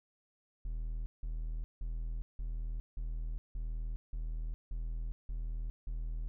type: tone bursts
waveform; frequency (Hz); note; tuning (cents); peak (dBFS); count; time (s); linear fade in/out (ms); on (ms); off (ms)
triangle; 40.15; E1; -45; -33; 10; 0.65-6.28; 0; 410; 170
effects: none